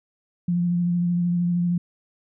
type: tone with vibrato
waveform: sine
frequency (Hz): 174.61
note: F3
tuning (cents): 0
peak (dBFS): -19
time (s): 0.48-1.78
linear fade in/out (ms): 5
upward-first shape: sine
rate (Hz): 13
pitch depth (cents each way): 20
effects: none

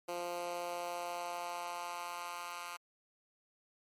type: tone with high-pass filter sweep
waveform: 10% pulse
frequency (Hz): 174.61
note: F3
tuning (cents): 0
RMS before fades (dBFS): -41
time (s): 0.08-2.77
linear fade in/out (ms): 10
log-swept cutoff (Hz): 430 to 1300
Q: 1.7
effects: MP3 64 kbps

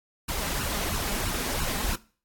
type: noise with flanger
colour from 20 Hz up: pink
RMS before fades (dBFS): -29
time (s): 0.28-1.96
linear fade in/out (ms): 10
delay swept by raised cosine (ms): 0.72 to 5.02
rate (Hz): 3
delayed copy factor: +0.9
effects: noise-tail reverb RT60 0.4 s tail -20 dB re dry + AAC 64 kbps

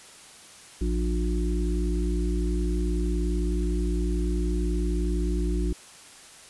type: harmonic tone with a mistuned harmonic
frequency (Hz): 59.4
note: A#1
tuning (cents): +33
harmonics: 1 / 3 / 5 / 6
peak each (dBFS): -24 / -32 / -33 / -33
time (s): 0.81-5.73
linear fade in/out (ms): 5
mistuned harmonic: 1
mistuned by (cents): -120
effects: white hiss -48 dBFS RMS until 6.49 s + resampled to 24000 Hz

